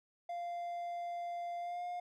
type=tone with pitch glide; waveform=triangle; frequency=695 to 709.6 Hz; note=F5 to F5; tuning=-9 to +27 cents; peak=-36 dBFS; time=0.29-2 s; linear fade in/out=5 ms; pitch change=+36 cents; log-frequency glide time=1.59-1.84 s; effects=none